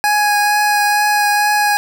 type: tone with vibrato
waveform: 25% pulse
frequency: 830.6 Hz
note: G#5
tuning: in tune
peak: -8 dBFS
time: 0.04-1.77 s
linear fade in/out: 0 ms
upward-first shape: triangle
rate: 2.2 Hz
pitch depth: 13 cents each way
effects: none